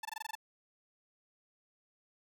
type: tone bursts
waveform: sawtooth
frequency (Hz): 880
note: A5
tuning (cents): 0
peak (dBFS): -34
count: 8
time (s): 0.03-0.353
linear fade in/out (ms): 5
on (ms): 22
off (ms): 21
effects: none